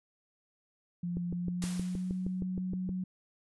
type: tone with pitch glide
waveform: sine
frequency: 174.61 to 184.57 Hz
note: F3 to F#3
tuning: 0 to -4 cents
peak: -32 dBFS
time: 1.03-3.04 s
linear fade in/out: 5 ms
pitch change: +96 cents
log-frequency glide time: 1.28-2.15 s
type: click train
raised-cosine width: 3 ms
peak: -25 dBFS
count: 12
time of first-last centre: 1.17-2.891 s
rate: 6.39 Hz
type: noise with exponential decay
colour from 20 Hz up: white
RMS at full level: -39 dBFS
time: 1.62-2.41 s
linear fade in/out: 1 ms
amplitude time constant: 170 ms
effects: resampled to 24000 Hz